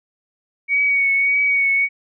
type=tone with vibrato; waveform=sine; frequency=2240 Hz; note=C#7; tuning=18 cents sharp; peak=-14 dBFS; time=0.68-1.89 s; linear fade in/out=50 ms; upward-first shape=triangle; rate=1.7 Hz; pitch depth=30 cents each way; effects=none